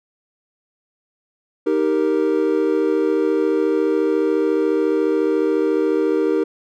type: chord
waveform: triangle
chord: Eb major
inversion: none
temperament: equal with one note detuned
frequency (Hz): 312.2 / 392 / 466.2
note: Eb4 / G4 / Bb4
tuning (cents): +6 / 0 / 0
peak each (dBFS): -18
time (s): 1.66-6.44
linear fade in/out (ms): 10
effects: none